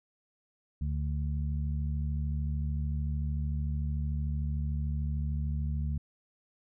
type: harmonic tone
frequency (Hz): 73.42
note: D2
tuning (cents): 0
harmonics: 1 / 2 / 3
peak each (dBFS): -30 / -35 / -42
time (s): 0.81-5.98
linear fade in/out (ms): 5
effects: none